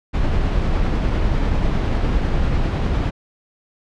brown noise with tremolo, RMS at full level -17 dBFS, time 0.13-3.11 s, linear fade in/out 20 ms, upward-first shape triangle, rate 10 Hz, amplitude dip 25%, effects low-pass 4000 Hz 12 dB/octave

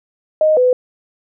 sine tone pair in turn, 621 / 502 Hz, D#5 / B4, -3 / +28 cents, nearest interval major third, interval 369 cents, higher first, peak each -9 dBFS, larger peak neither, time 0.41-0.57 / 0.57-0.73 s, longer neither, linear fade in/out 2 ms, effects none

